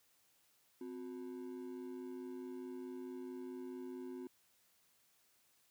triangle ring-modulated tone, 311.1 Hz, D#4, in tune, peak -39 dBFS, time 0.81-4.27 s, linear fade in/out 0 ms, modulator 52.3 Hz, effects white hiss -73 dBFS RMS until 5.7 s + high-pass 60 Hz 12 dB/octave

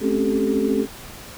sine tone cluster, 215.8 / 263.1 / 277 / 390.3 / 436.4 Hz, A3 / C4 / C#4 / G4 / A4, -33 / +10 / -1 / -8 / -14 cents, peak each -24 dBFS, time 0-0.87 s, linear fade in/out 50 ms, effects pink hiss -39 dBFS RMS until 1.37 s

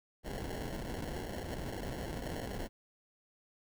pink noise with sample-and-hold, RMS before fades -40 dBFS, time 0.23-2.69 s, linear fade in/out 50 ms, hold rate 1225 Hz, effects none

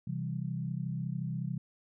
sine chord, C major, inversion none, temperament equal, 130.81 / 164.81 / 196 Hz, C3 / E3 / G3, 0 / 0 / 0 cents, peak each -36 / -36 / -40 dBFS, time 0.07-1.58 s, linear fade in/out 5 ms, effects none

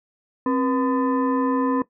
sine tone with frequency modulation, 265.4 Hz, C4, 25 cents sharp, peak -18 dBFS, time 0.46-1.82 s, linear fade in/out 2 ms, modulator 751 Hz, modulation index 0.87, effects noise-tail reverb RT60 0.1 s tail -17 dB re dry

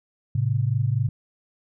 sine tone pair together, 110 / 134.11 Hz, A2 / C3, 0 / +43 cents, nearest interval minor third, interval 343 cents, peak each -22 / -23 dBFS, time 0.35-1.09 s, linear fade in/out 5 ms, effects none

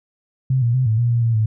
sine tone with pitch steps, 131 / 118.1 / 129.2 / 110 / 119.4 / 118.1 / 115.4 / 109.2 Hz, C3 / A#2 / C3 / A2 / A#2 / A#2 / A#2 / A2, +2 / +23 / -21 / 0 / +42 / +23 / -17 / -13 cents, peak -14 dBFS, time 0.5-1.46 s, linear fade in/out 5 ms, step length 120 ms, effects none

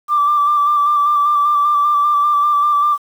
sine tone with vibrato, 1174.7 Hz, D6, in tune, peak -10 dBFS, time 0.08-2.98 s, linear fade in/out 50 ms, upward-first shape square, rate 5.1 Hz, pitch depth 22 cents each way, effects tanh soft clip ceiling -6 dBFS + 7-bit

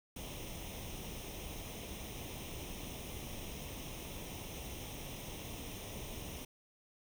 pink noise with comb filter, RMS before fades -45 dBFS, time 0.16-6.45 s, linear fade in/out 5 ms, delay 0.33 ms, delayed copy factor +0.7, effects none

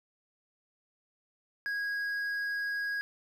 triangle tone with hard clipping, 1648 Hz, G#6, 14 cents flat, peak -32 dBFS, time 1.66-3.01 s, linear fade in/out 0 ms, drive 7 dB, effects none

